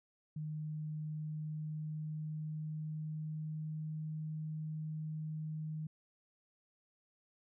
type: tone with pitch glide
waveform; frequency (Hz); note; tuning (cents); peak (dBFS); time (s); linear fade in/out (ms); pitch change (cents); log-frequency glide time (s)
sine; 153.6 to 155.47; D#3 to D#3; -22 to -1; -38; 0.36-5.87; 5; +21; 0.98-4.07
effects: none